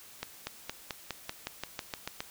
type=accelerating click train; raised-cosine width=0.2 ms; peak=-17 dBFS; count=12; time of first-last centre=0.23-2.205 s; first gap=240 ms; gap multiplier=0.94; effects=white hiss -52 dBFS RMS until 2.3 s